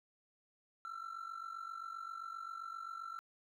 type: tone with amplitude modulation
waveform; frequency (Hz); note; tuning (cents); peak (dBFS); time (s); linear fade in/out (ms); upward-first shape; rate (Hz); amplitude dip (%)
triangle; 1345; E6; +34; -37; 0.85-3.19; 0; sine; 47.6; 80
effects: tanh soft clip ceiling -35 dBFS